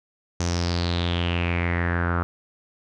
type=tone with low-pass filter sweep; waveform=sawtooth; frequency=86.5 Hz; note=F2; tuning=16 cents flat; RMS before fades=-24 dBFS; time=0.4-2.23 s; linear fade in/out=0 ms; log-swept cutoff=6300 to 1300 Hz; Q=5.6; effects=none